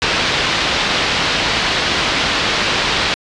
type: low-pass noise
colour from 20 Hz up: white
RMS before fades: -17 dBFS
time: 0.02-3.14 s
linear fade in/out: 0 ms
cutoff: 4300 Hz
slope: 24 dB/octave
effects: resampled to 22050 Hz